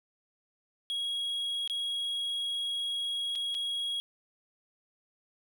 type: tone with dropouts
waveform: triangle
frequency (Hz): 3308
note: G#7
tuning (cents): -8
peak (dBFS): -29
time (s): 0.9-4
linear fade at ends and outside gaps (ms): 0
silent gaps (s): 1.676-1.698 / 3.353-3.357 / 3.544-3.549
effects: none